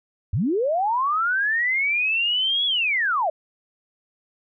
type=linear two-way sweep; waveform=sine; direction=up then down; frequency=73.42 to 3400 to 583 Hz; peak=-19 dBFS; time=0.33-3.3 s; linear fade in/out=5 ms; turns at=2.66 s; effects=none